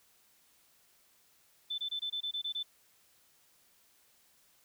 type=tone bursts; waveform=sine; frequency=3524 Hz; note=A7; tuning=2 cents sharp; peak=-33 dBFS; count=9; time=1.7-2.631 s; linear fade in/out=10 ms; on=83 ms; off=23 ms; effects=white hiss -67 dBFS RMS until 4.64 s